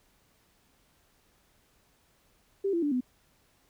sine tone with pitch steps, 393.7 / 338.8 / 291.6 / 250.9 Hz, G4 / E4 / D4 / B3, +8 / +48 / -12 / +28 cents, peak -25 dBFS, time 2.64-3.008 s, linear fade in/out 10 ms, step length 92 ms, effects pink hiss -67 dBFS RMS until 3.69 s

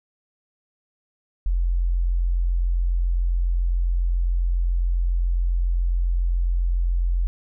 sine tone, 43.65 Hz, F1, in tune, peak -18 dBFS, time 1.46-7.27 s, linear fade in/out 0 ms, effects none

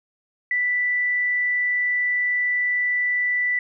sine tone, 1975.5 Hz, B6, in tune, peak -19 dBFS, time 0.51-3.59 s, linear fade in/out 2 ms, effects none

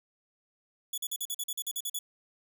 10% pulse tone bursts, 3412 Hz, G#7, 46 cents sharp, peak -24 dBFS, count 12, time 0.93-1.99 s, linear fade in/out 5 ms, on 48 ms, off 44 ms, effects none

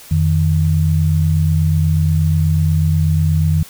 sine tone pair together, 87.31 / 155.56 Hz, F2 / D#3, 0 / 0 cents, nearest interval minor seventh, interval 1000 cents, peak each -14 dBFS, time 0.11-3.63 s, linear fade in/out 5 ms, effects white hiss -39 dBFS RMS until 3.69 s

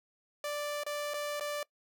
sawtooth tone with dropouts, 587.3 Hz, D5, in tune, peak -30 dBFS, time 0.44-1.63 s, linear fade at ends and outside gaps 2 ms, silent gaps 0.835-0.864 / 1.137-1.141 / 1.398-1.408 s, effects noise-tail reverb RT60 0.1 s tail -22 dB re dry

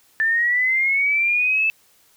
sine linear sweep, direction up, 1760 to 2637 Hz, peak -16 dBFS, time 0.2-1.7 s, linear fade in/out 0 ms, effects white hiss -57 dBFS RMS until 2.16 s

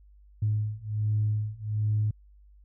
sine beating tone pair, 105.8 / 107.1 Hz, G#2 / A2, +33 / -46 cents, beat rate 1.3 Hz, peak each -28 / -27 dBFS, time 0.42-2.11 s, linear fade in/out 5 ms, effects tanh soft clip ceiling -17 dBFS + added 50 Hz sine -52 dBFS peak until 2.64 s

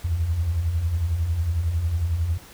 sine beating tone pair, 74.4 / 85.4 Hz, D2 / F2, +23 / -38 cents, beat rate 11 Hz, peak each -30 / -21 dBFS, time 0.04-2.38 s, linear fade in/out 10 ms, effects pink hiss -46 dBFS RMS until 2.53 s

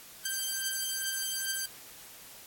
5% pulse beating tone pair, 1568 / 1570.4 Hz, G6 / G6, 0 / +3 cents, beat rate 2.4 Hz, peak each -22 / -24 dBFS, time 0.25-1.66 s, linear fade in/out 5 ms, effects white hiss -50 dBFS RMS until 2.46 s + AAC 64 kbps

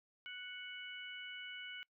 harmonic tone, 740 Hz, F#5, in tune, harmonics 2 / 3 / 4, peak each -50 / -50 / -49 dBFS, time 0.26-1.83 s, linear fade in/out 0 ms, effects noise-tail reverb RT60 0.1 s tail -24 dB re dry

